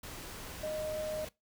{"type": "tone in noise", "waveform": "sine", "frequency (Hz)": 618, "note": "D#5", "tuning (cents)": -12, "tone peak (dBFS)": -34, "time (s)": [0.63, 1.25], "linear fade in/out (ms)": 5, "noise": "pink", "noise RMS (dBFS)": -45, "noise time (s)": [0.03, 1.29], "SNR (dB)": 8, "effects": ["noise-tail reverb RT60 0.2 s tail -22 dB re dry"]}